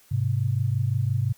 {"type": "tone pair together", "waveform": "sine", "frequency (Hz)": [103.29, 129.1], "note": ["G#2", "C3"], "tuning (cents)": [-9, -23], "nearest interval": "major third", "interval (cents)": 386, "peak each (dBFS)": -24, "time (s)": [0.11, 1.33], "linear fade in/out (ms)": 10, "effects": ["white hiss -57 dBFS RMS until 1.37 s"]}